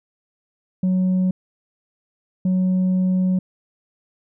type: tone bursts at uneven times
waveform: sine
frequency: 185 Hz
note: F#3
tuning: in tune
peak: -13 dBFS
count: 2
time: 0.83-1.31 / 2.45-3.39 s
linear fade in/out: 5 ms
effects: tanh soft clip ceiling -15 dBFS